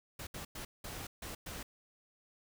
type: noise bursts at uneven times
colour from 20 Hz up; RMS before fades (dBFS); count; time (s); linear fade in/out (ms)
pink; -44; 6; 0.19-0.27 / 0.34-0.45 / 0.55-0.65 / 0.84-1.07 / 1.22-1.35 / 1.46-1.63; 5
effects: none